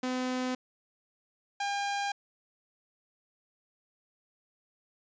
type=tone pair in turn; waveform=sawtooth; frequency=254.2 / 804.8 Hz; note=C4 / G5; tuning=-50 / +45 cents; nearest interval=octave + minor sixth; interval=1995 cents; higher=second; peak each=-26 dBFS; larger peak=neither; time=0.03-0.55 / 1.6-2.12 s; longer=neither; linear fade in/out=5 ms; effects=resampled to 16000 Hz